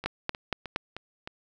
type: two click trains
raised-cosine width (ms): 0.3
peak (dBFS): -11 / -21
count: 4 / 5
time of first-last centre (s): 0.06-0.761 / 0.04-1.275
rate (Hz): 4.28 / 3.24
effects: none